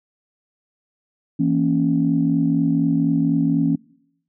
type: chord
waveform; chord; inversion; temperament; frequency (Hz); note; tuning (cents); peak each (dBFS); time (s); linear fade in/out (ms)
sine; A# diminished; second; equal; 164.81 / 233.1 / 277.2; E3 / A#3 / C#4; 0 / 0 / 0; -20 / -22 / -18; 1.39-3.76; 10
effects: noise-tail reverb RT60 0.8 s tail -25 dB re dry + tanh soft clip ceiling -6 dBFS